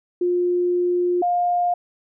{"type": "tone pair in turn", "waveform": "sine", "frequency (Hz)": [354.8, 706.9], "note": ["F4", "F5"], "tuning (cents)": [27, 21], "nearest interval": "octave", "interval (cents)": 1194, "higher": "second", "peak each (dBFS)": -17, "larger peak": "neither", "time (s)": [[0.21, 1.22], [1.22, 1.74]], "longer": "first", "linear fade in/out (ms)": 5, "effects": []}